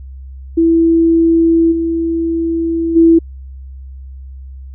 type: tone with level steps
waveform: sine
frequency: 330.6 Hz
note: E4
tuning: 5 cents sharp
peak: -7 / -13 / -4 dBFS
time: 0.57-3.19 s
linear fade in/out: 10 ms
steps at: 1.71 / 2.95 s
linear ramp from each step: 20 ms
effects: added 66 Hz sine -28 dBFS peak until 4.74 s